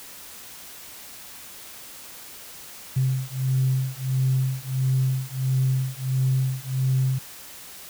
sine beating tone pair, 130.4 / 131.9 Hz, C3 / C3, -5 / +14 cents, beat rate 1.5 Hz, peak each -23 dBFS, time 2.96-7.19 s, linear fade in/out 10 ms, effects tanh soft clip ceiling -13 dBFS + white hiss -42 dBFS RMS until 7.89 s

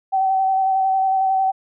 sine tone with vibrato, 766 Hz, G5, 40 cents flat, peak -15 dBFS, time 0.12-1.52 s, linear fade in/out 20 ms, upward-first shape square, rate 11 Hz, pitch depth 15 cents each way, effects none

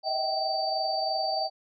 sine tone cluster, 633 / 656 / 773 / 4614 Hz, D#5 / E5 / G5 / D8, +30 / -9 / -24 / -31 cents, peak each -32 / -37 / -29 / -31 dBFS, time 0.03-1.5 s, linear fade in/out 50 ms, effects none

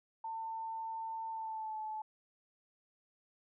sine tone with pitch glide, 897 to 865.9 Hz, A5 to A5, +33 to -28 cents, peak -38 dBFS, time 0.24-2.02 s, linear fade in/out 5 ms, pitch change -61 cents, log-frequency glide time 1.29-1.78 s, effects none

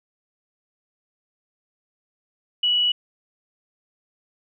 sine tone, 2938 Hz, F#7, 13 cents flat, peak -17 dBFS, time 2.63-2.92 s, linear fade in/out 5 ms, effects none

